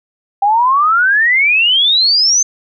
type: exponential sweep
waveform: sine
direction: up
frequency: 785 to 6320 Hz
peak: -8 dBFS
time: 0.42-2.43 s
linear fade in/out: 5 ms
effects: none